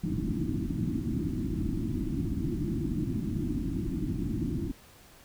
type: low-pass noise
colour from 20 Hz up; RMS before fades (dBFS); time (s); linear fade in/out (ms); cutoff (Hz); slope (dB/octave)
white; -31; 0.03-4.72; 10; 340; 96
effects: pink hiss -55 dBFS RMS until 5.24 s